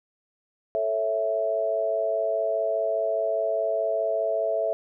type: chord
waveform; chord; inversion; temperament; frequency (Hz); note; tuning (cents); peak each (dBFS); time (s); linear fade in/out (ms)
sine; A major; none; equal; 440 / 554.4 / 659.3; A4 / C#5 / E5; 0 / 0 / 0; -30 / -30 / -24; 0.75-4.73; 0
effects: none